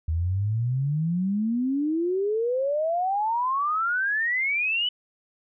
sine exponential sweep, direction up, 77.78 to 3009 Hz, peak -22 dBFS, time 0.08-4.89 s, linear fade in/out 5 ms, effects none

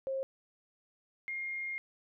sine tone pair in turn, 535 / 2128 Hz, C5 / C7, +38 / +29 cents, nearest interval 2 octaves, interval 2391 cents, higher second, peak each -32 / -35 dBFS, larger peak first, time 0.07-0.23 / 1.28-1.78 s, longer second, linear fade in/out 0 ms, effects none

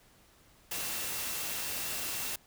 sine tone in noise, 2704 Hz, E7, 43 cents sharp, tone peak -47 dBFS, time 0.71-2.36 s, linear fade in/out 5 ms, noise white, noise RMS -36 dBFS, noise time 0.71-2.36 s, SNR -14 dB, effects pink hiss -62 dBFS RMS until 2.46 s

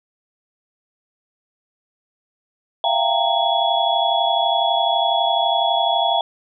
sine tone cluster, 669 / 701 / 791 / 925 / 3375 Hz, E5 / F5 / G5 / A#5 / G#7, +25 / +6 / +15 / -14 / +27 cents, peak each -22 dBFS, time 2.84-6.21 s, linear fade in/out 2 ms, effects none

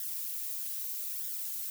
violet noise with flanger, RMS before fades -37 dBFS, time 0-1.7 s, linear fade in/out 2 ms, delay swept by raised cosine 0.57 to 6.17 ms, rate 0.79 Hz, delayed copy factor +0.85, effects none

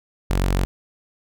sawtooth tone, 46.25 Hz, F#1, in tune, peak -14 dBFS, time 0.3-0.65 s, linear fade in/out 0 ms, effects none

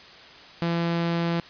sawtooth tone, 169.2 Hz, E3, 45 cents sharp, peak -19 dBFS, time 0.62-1.4 s, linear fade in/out 0 ms, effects white hiss -46 dBFS RMS until 1.49 s + resampled to 11025 Hz

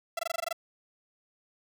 sawtooth tone bursts, 670 Hz, E5, 28 cents sharp, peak -25 dBFS, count 9, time 0.17-0.528 s, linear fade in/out 5 ms, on 22 ms, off 20 ms, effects none

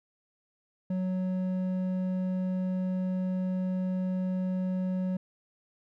sine tone with hard clipping, 185 Hz, F#3, in tune, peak -29 dBFS, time 0.9-5.17 s, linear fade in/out 5 ms, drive 6 dB, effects none

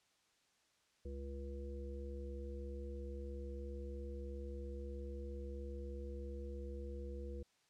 harmonic tone with a mistuned harmonic, 69.3 Hz, C#2, in tune, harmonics 1 / 3 / 5 / 7, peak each -44 / -54 / -53 / -51 dBFS, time 1.05-7.43 s, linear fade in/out 5 ms, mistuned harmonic 1, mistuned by -21 cents, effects white hiss -75 dBFS RMS until 7.69 s + low-pass 7000 Hz 12 dB/octave

